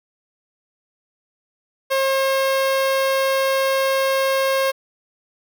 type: tone with notch filter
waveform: sawtooth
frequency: 537 Hz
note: C5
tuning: 45 cents sharp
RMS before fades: -19 dBFS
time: 1.9-4.72 s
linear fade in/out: 20 ms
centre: 7400 Hz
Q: 1.9
effects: none